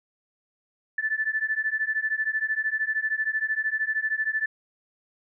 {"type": "beating tone pair", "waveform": "sine", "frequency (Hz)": [1746, 1759], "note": ["A6", "A6"], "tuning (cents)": [-14, -1], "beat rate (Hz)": 13, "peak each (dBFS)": -27, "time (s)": [0.98, 4.46], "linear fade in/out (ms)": 5, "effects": []}